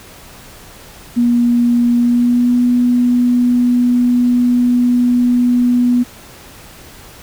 sine tone with pitch glide, 239.5 to 244.8 Hz, A#3 to B3, +47 to -15 cents, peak -9 dBFS, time 1.16-6.04 s, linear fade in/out 20 ms, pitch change +38 cents, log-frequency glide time 1.96-2.56 s, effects pink hiss -38 dBFS RMS until 7.22 s

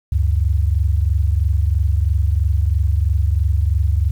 sine tone pair together, 71.4 / 94.44 Hz, D2 / F#2, -48 / +36 cents, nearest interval perfect fourth, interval 484 cents, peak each -15 / -18 dBFS, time 0.12-4.11 s, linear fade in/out 5 ms, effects 8-bit

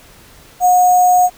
sine tone with sample-and-hold, 725 Hz, F#5, 35 cents flat, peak -7 dBFS, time 0.6-1.3 s, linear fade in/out 50 ms, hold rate 7350 Hz, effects pink hiss -43 dBFS RMS until 1.37 s

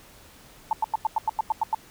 sine tone bursts, 880 Hz, A5, in tune, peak -19 dBFS, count 10, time 0.71-1.747 s, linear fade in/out 2 ms, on 20 ms, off 93 ms, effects pink hiss -51 dBFS RMS until 1.9 s

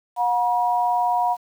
sine tone pair together, 721.5 / 960 Hz, F#5 / B5, -44 / -49 cents, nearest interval perfect fourth, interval 495 cents, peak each -20 / -21 dBFS, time 0.16-1.37 s, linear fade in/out 50 ms, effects 8-bit

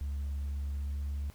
sine tone with pitch glide, 70.5 to 71.15 Hz, C#2 to C#2, +30 to +46 cents, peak -30 dBFS, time 0.01-1.3 s, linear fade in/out 0 ms, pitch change +16 cents, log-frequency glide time 0.73-1.09 s, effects tanh soft clip ceiling -31 dBFS + pink hiss -60 dBFS RMS until 1.34 s

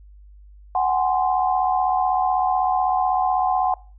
sine tone cluster, 745 / 821 / 1043 Hz, F#5 / G#5 / C6, +12 / -20 / -6 cents, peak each -19 / -24 / -25 dBFS, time 0.75-3.74 s, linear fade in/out 2 ms, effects noise-tail reverb RT60 0.4 s tail -23 dB re dry + added 50 Hz sine -43 dBFS peak until 3.98 s

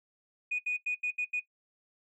sine tone bursts at uneven times, 2473 Hz, D#7, 11 cents flat, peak -27 dBFS, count 6, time 0.51-0.59 / 0.66-0.77 / 0.86-0.95 / 1.03-1.11 / 1.18-1.25 / 1.33-1.4 s, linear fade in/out 10 ms, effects noise-tail reverb RT60 0.1 s tail -17 dB re dry + tanh soft clip ceiling -24 dBFS

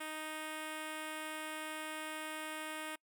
5% pulse tone with notch filter, 311.1 Hz, D#4, in tune, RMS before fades -43 dBFS, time 0-2.96 s, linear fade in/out 10 ms, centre 4300 Hz, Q 1.7, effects noise-tail reverb RT60 0.1 s tail -26 dB re dry

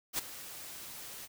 white noise with ADSR envelope, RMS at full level -31 dBFS, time 0.13-1.28 s, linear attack 55 ms, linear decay 13 ms, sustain -15 dB, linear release 33 ms, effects none

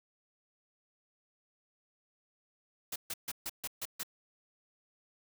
white noise bursts, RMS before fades -38 dBFS, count 7, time 2.92-4.033 s, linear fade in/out 5 ms, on 39 ms, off 140 ms, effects none

